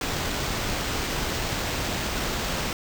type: noise with sample-and-hold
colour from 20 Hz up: pink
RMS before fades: -28 dBFS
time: 0.01-2.73 s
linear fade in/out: 2 ms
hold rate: 11025 Hz
effects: none